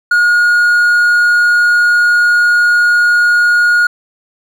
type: tone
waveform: triangle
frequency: 1437 Hz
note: F6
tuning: 49 cents sharp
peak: -5 dBFS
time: 0.11-3.87 s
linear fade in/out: 5 ms
effects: none